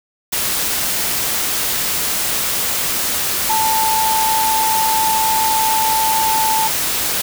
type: tone in noise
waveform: sine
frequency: 883 Hz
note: A5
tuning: 6 cents sharp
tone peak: -15 dBFS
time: 3.49-6.68 s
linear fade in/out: 10 ms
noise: white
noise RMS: -19 dBFS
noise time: 0.32-7.22 s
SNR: +1 dB
effects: none